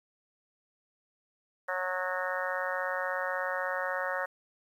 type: harmonic tone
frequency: 183.6 Hz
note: F#3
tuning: 13 cents flat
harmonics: 3 / 4 / 5 / 6 / 7 / 8 / 9 / 10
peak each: -35 / -41 / -40 / -39 / -40 / -38 / -40 / -37 dBFS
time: 1.68-4.26 s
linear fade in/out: 10 ms
effects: 10-bit